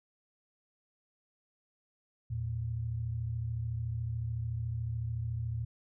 sine tone pair together, 81.6 / 115.4 Hz, E2 / A#2, -17 / -17 cents, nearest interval tritone, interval 600 cents, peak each -39 / -33 dBFS, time 2.3-5.65 s, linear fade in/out 10 ms, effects none

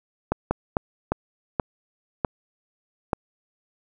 slowing click train, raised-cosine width 1 ms, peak -7 dBFS, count 7, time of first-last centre 0.32-3.132 s, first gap 190 ms, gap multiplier 1.36, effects none

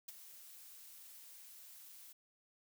blue noise with ADSR envelope, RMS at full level -45 dBFS, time 0.08-2.13 s, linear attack 7 ms, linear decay 20 ms, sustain -11 dB, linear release 10 ms, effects none

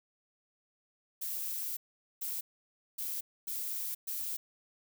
violet noise bursts at uneven times, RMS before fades -37 dBFS, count 5, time 1.21-1.77 / 2.21-2.41 / 2.98-3.21 / 3.47-3.95 / 4.07-4.37 s, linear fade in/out 10 ms, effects none

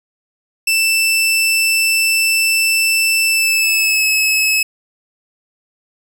sawtooth tone with pitch glide, 2660 to 2583 Hz, E7 to E7, +15 to -36 cents, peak -9 dBFS, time 0.67-4.63 s, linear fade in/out 5 ms, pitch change -51 cents, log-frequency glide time 3.24-4.05 s, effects none

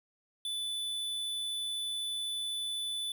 square tone, 3488 Hz, A7, 16 cents flat, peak -34 dBFS, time 0.45-3.12 s, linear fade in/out 2 ms, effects none

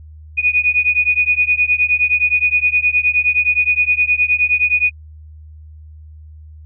sine beating tone pair, 2467 / 2476.6 Hz, D#7 / D#7, -15 / -9 cents, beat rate 9.6 Hz, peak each -15 dBFS, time 0.37-4.91 s, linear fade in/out 20 ms, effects added 77 Hz sine -35 dBFS peak until 6.65 s

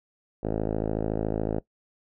5% pulse tone with low-pass filter, 53.8 Hz, A1, 38 cents flat, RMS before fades -28 dBFS, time 0.43-1.6 s, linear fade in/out 5 ms, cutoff 560 Hz, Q 1.1, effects noise-tail reverb RT60 0.1 s tail -20 dB re dry

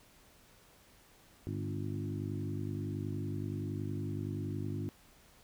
harmonic tone with a mistuned harmonic, 50.7 Hz, G#1, 41 cents flat, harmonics 2 / 3 / 4 / 5 / 6 / 7, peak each -38 / -42 / -47 / -43 / -43 / -46 dBFS, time 1.47-4.89 s, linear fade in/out 0 ms, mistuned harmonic 3, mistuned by -29 cents, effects pink hiss -62 dBFS RMS until 5.43 s

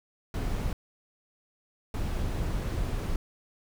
brown noise bursts at uneven times, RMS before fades -30 dBFS, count 2, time 0.34-0.73 / 1.94-3.16 s, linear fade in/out 2 ms, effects none

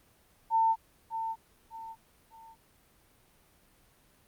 sine tone with echo, 900 Hz, A5, 39 cents sharp, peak -22 dBFS, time 0.5-0.76 s, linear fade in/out 50 ms, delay 600 ms, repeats 3, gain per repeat -9 dB, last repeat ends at 2.56 s, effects pink hiss -64 dBFS RMS until 4.27 s + Opus 32 kbps

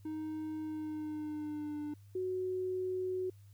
triangle tone with pitch glide, 311.1 to 297.2 Hz, D#4 to D4, 0 to +21 cents, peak -35 dBFS, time 0.05-1.94 s, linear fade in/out 5 ms, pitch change -79 cents, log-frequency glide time 0.61-1.79 s
sine tone, 370.1 Hz, F#4, in tune, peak -33 dBFS, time 2.15-3.3 s, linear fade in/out 5 ms
effects added 100 Hz sine -54 dBFS peak until 3.53 s + white hiss -72 dBFS RMS until 3.53 s

